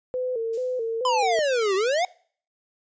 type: tone with vibrato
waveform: sine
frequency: 479.3 Hz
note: A#4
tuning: 48 cents sharp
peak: -24 dBFS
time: 0.14-1.39 s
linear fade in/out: 0 ms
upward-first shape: square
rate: 2.3 Hz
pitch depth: 94 cents each way
type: noise with exponential decay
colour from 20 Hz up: violet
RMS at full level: -39 dBFS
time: 0.53-1.09 s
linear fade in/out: 5 ms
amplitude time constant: 120 ms
type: exponential two-way sweep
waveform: square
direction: down then up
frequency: 1037 to 370 to 755 Hz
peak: -21 dBFS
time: 1.05-2.05 s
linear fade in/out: 2 ms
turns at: 1.75 s
effects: noise-tail reverb RT60 0.5 s tail -24 dB re dry + resampled to 16000 Hz